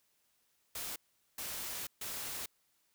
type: noise bursts at uneven times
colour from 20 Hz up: white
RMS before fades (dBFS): -41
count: 3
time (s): 0.75-0.96 / 1.38-1.87 / 2.01-2.46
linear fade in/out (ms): 5
effects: white hiss -75 dBFS RMS until 2.94 s